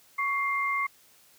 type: tone pair together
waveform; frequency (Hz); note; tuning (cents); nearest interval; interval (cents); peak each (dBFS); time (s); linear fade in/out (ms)
sine; 1117 / 2105; C#6 / C7; +13 / +10; major seventh; 1097; -28; 0.18-0.87; 10
effects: white hiss -59 dBFS RMS until 1.38 s + high-pass 60 Hz 12 dB/octave